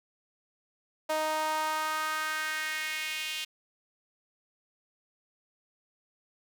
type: tone with high-pass filter sweep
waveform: sawtooth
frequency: 311.1 Hz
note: D#4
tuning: in tune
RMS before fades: -32 dBFS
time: 1.09-3.45 s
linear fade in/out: 10 ms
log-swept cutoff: 690 to 2900 Hz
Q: 2.8
effects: none